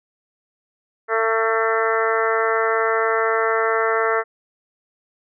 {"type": "harmonic tone", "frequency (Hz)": 224.2, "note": "A3", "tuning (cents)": 33, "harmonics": [2, 3, 4, 5, 6, 7, 8, 9], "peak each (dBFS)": [-21, -25, -29, -26, -23, -30, -26, -30], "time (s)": [1.08, 4.24], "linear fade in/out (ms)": 50, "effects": []}